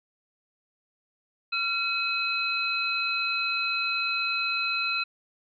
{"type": "tone cluster", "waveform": "sine", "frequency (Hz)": [1373, 2552, 4036], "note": ["F6", "D#7", "B7"], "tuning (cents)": [-30, 43, 37], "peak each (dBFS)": [-32, -27, -31], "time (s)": [1.52, 5.04], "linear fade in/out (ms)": 10, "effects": []}